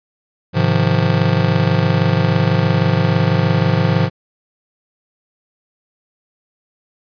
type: chord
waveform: square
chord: F minor seventh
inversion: first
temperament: just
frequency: 104.77 / 130.96 / 157.15 / 174.61 Hz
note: Ab2 / C3 / Eb3 / F3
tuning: +16 / +2 / +18 / 0 cents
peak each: -19 dBFS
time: 0.53-4.1 s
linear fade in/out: 50 ms
effects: resampled to 11025 Hz